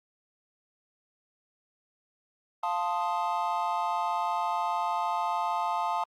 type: chord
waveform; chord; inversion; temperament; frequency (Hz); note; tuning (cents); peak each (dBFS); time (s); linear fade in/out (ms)
triangle; F dominant seventh; none; equal; 698.5 / 880 / 1046.5 / 1244.5; F5 / A5 / C6 / Eb6; 0 / 0 / 0 / 0; -31 / -28 / -32 / -33; 2.63-6.04; 5
effects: Opus 48 kbps